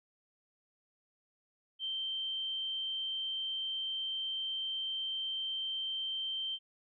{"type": "tone", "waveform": "sine", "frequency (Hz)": 3128, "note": "G7", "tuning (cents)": -4, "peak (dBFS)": -34, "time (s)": [1.79, 6.59], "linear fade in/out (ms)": 50, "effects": []}